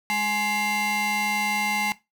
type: ring-modulated tone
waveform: 35% pulse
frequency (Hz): 631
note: D#5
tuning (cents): +24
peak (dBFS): -18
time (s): 0.1-1.92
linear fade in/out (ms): 0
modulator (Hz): 1470
effects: noise-tail reverb RT60 0.2 s tail -17 dB re dry